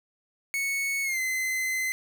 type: tone with pitch glide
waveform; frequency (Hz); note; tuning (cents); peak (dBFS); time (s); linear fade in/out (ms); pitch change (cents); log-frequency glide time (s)
45% pulse; 2211 to 2051; C#7 to C7; -5 to -35; -26; 0.54-1.92; 0; -130; 1.03-1.2
effects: none